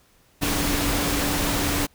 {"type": "tone in noise", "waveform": "sine", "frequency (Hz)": 287.2, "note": "D4", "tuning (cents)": -39, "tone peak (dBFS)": -28, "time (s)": [0.41, 1.87], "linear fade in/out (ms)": 20, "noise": "pink", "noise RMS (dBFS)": -24, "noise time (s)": [0.41, 1.87], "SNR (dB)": -7, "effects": ["pink hiss -59 dBFS RMS until 1.94 s"]}